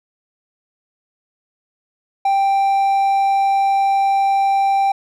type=tone; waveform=triangle; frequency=786 Hz; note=G5; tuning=4 cents sharp; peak=-11 dBFS; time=2.25-4.92 s; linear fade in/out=5 ms; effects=none